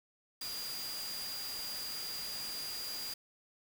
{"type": "tone in noise", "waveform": "sine", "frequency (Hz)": 4815, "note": "D8", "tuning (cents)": 42, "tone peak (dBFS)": -40, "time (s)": [0.41, 3.14], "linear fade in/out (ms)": 5, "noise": "white", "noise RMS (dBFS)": -44, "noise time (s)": [0.41, 3.14], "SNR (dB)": 1, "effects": []}